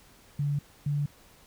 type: tone pair in turn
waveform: sine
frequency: 144 / 145.09 Hz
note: D3 / D3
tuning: -34 / -21 cents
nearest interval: unison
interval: 13 cents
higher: second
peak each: -25 dBFS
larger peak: neither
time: 0.39-0.59 / 0.86-1.06 s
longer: neither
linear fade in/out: 5 ms
effects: pink hiss -57 dBFS RMS until 1.46 s